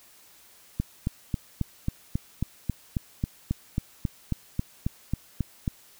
click train, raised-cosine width 5 ms, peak -13 dBFS, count 19, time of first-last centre 0.8-5.678 s, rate 3.69 Hz, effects white hiss -55 dBFS RMS until 5.99 s

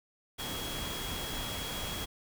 sine tone in noise, 3307 Hz, G#7, 8 cents flat, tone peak -41 dBFS, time 0.38-2.06 s, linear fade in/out 20 ms, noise pink, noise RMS -38 dBFS, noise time 0.38-2.06 s, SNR -6 dB, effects none

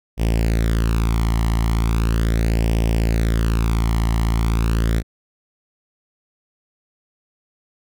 sawtooth tone with flanger, 56 Hz, A1, 31 cents sharp, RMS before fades -18 dBFS, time 0.17-5.03 s, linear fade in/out 50 ms, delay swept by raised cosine 0.36 to 0.99 ms, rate 0.38 Hz, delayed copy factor +0.7, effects none

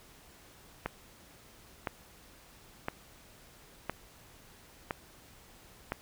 click train, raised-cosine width 0.5 ms, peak -17 dBFS, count 6, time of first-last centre 0.86-5.921 s, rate 0.988 Hz, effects pink hiss -57 dBFS RMS until 6.01 s

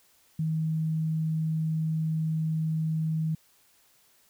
sine tone, 158.8 Hz, D#3, 36 cents sharp, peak -25 dBFS, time 0.39-3.35 s, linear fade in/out 5 ms, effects white hiss -63 dBFS RMS until 4.29 s

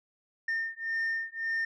sine beating tone pair, 1814 / 1815.8 Hz, A#6 / A#6, -48 / -46 cents, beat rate 1.8 Hz, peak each -31 dBFS, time 0.48-1.65 s, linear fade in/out 5 ms, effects tanh soft clip ceiling -26 dBFS

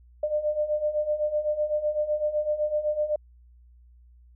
sine beating tone pair, 597 / 604.9 Hz, D5 / D#5, +28 / -49 cents, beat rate 7.9 Hz, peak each -29 / -25 dBFS, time 0.23-3.16 s, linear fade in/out 5 ms, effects added 60 Hz sine -51 dBFS peak until 4.35 s

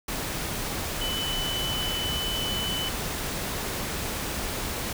sine tone in noise, 3002 Hz, F#7, 24 cents sharp, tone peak -29 dBFS, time 1.01-2.89 s, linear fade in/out 5 ms, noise pink, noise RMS -31 dBFS, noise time 0.08-4.93 s, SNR -1 dB, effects none

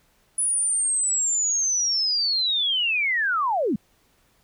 sine linear sweep, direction down, 9956 to 172.5 Hz, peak -20 dBFS, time 0.38-3.76 s, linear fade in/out 5 ms, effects pink hiss -63 dBFS RMS until 4.43 s

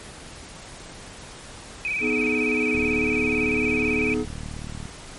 sine tone with vibrato, 2416 Hz, D7, 48 cents sharp, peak -23 dBFS, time 1.85-4.14 s, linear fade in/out 0 ms, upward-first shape square, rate 18 Hz, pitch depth 67 cents each way
triangle chord, G# minor, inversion first, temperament equal with one note detuned, 246.9 / 311.1 / 425.5 Hz, B3 / D#4 / G#4, 0 / 0 / +42 cents, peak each -24 / -26 / -24 dBFS, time 2-4.26 s, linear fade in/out 50 ms
click train, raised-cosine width 5 ms, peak -23 dBFS, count 81, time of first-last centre 2.75-4.855 s, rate 38 Hz
effects pink hiss -41 dBFS RMS until 5.18 s + MP3 48 kbps

